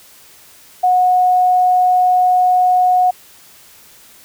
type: tone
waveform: sine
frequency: 730 Hz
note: F#5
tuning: 24 cents flat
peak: -9 dBFS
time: 0.83-3.11 s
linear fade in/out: 10 ms
effects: white hiss -44 dBFS RMS until 4.24 s